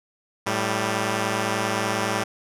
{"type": "tone pair together", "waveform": "5% pulse", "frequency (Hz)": [110, 196.45], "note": ["A2", "G3"], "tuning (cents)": [0, 4], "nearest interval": "minor seventh", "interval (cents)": 1004, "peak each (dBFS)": -14, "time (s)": [0.46, 2.24], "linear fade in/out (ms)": 10, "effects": ["low-pass 11000 Hz 12 dB/octave"]}